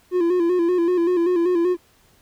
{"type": "tone with vibrato", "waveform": "triangle", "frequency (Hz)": 349.9, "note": "F4", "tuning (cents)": 3, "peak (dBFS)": -14, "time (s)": [0.11, 1.77], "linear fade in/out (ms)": 50, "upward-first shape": "square", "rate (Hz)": 5.2, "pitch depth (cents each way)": 58, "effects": ["pink hiss -57 dBFS RMS until 2.21 s"]}